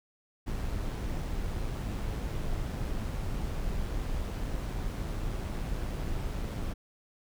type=noise with amplitude modulation; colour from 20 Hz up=brown; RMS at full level=-32 dBFS; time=0.46-6.74 s; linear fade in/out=20 ms; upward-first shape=sine; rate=110 Hz; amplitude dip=25%; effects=none